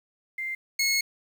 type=tone pair in turn; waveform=sine / 20% pulse; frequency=2093 / 2178 Hz; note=C7 / C#7; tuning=0 / -31 cents; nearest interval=minor second; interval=69 cents; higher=second; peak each=-29 / -17 dBFS; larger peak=second; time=0.38-0.55 / 0.79-1.01 s; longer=second; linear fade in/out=5 ms; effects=9-bit